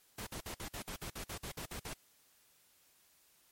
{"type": "noise bursts", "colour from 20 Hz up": "pink", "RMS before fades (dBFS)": -43, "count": 13, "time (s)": [0.18, 1.935], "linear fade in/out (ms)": 5, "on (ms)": 87, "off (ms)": 52, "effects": ["white hiss -68 dBFS RMS until 3.51 s", "MP3 64 kbps"]}